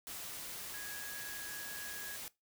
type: tone in noise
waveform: sine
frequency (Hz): 1661.2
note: G#6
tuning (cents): 0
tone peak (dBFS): -46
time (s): 0.74-2.16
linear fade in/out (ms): 0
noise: white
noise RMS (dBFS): -45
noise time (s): 0.07-2.28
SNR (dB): -4
effects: noise-tail reverb RT60 0.2 s tail -20 dB re dry